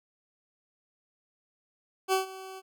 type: tone with ADSR envelope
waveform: 20% pulse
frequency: 380 Hz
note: F#4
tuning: 46 cents sharp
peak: -17 dBFS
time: 2.08-2.62 s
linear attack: 46 ms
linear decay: 130 ms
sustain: -19 dB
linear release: 40 ms
effects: none